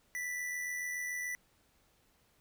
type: tone with amplitude modulation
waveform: square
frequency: 1975 Hz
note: B6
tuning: in tune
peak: -35 dBFS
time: 0.15-1.35 s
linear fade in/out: 0 ms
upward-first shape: sine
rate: 87 Hz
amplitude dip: 35%
effects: pink hiss -70 dBFS RMS until 2.4 s